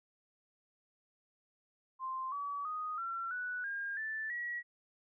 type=tone with pitch steps; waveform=sine; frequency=1046.5 / 1141.2 / 1244.5 / 1357.1 / 1480 / 1613.9 / 1760 / 1919.3 Hz; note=C6 / C#6 / D#6 / E6 / F#6 / G6 / A6 / B6; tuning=0 / +50 / 0 / +50 / 0 / +50 / 0 / -50 cents; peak=-36 dBFS; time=1.99-4.63 s; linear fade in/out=50 ms; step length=330 ms; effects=none